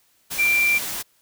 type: tone in noise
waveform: sine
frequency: 2361 Hz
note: D7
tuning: 9 cents sharp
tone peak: -16 dBFS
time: 0.38-0.79 s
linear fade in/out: 20 ms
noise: white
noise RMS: -29 dBFS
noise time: 0.3-1.03 s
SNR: +10 dB
effects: white hiss -62 dBFS RMS until 1.21 s

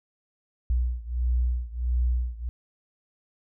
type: beating tone pair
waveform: sine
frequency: 60.4 / 61.9 Hz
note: B1 / B1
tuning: -38 / +5 cents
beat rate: 1.5 Hz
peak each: -25 / -27 dBFS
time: 0.7-2.49 s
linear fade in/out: 0 ms
effects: none

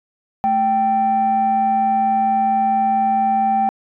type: tone pair together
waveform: sine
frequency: 218.9 / 780 Hz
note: A3 / G5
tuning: -9 / -9 cents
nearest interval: octave + minor seventh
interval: 2200 cents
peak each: -22 / -13 dBFS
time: 0.44-3.69 s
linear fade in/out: 0 ms
effects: tanh soft clip ceiling -10 dBFS

